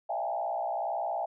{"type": "tone with frequency modulation", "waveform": "sine", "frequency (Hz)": 740, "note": "F#5", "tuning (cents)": 0, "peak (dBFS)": -29, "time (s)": [0.09, 1.26], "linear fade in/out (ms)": 10, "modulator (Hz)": 61.5, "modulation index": 1.9, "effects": []}